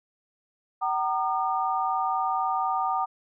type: tone cluster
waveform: sine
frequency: 762 / 926 / 1212 Hz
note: G5 / A#5 / D#6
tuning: -49 / -12 / -46 cents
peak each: -27 / -29 / -28 dBFS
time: 0.81-3.06 s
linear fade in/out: 20 ms
effects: none